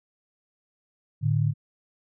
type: tone pair together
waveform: sine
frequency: 110 / 147.97 Hz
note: A2 / D3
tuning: 0 / +13 cents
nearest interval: perfect fourth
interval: 513 cents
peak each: -23 dBFS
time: 1.21-1.54 s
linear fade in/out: 50 ms
effects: none